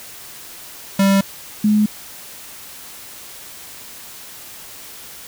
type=tone pair in turn; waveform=square / sine; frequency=196 / 211.4 Hz; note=G3 / G#3; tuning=0 / +31 cents; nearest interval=minor second; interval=131 cents; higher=second; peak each=-12 / -11 dBFS; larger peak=second; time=0.99-1.21 / 1.64-1.86 s; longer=neither; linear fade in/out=5 ms; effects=white hiss -37 dBFS RMS until 5.27 s